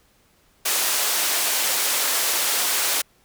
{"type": "band-pass noise", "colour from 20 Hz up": "white", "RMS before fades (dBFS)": -22, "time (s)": [0.65, 3.02], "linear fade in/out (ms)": 10, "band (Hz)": [430, 14000], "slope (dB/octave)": 12, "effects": ["pink hiss -60 dBFS RMS until 3.24 s"]}